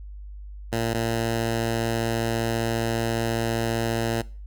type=tone pair in turn; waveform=10% pulse; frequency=114.8 / 114.8 Hz; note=A#2 / A#2; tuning=-26 / -26 cents; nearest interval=unison; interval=0 cents; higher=neither; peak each=-15 dBFS; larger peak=neither; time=0.72-0.94 / 0.94-4.22 s; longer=second; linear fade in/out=10 ms; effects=noise-tail reverb RT60 0.4 s tail -21 dB re dry + added 50 Hz sine -36 dBFS peak until 4.46 s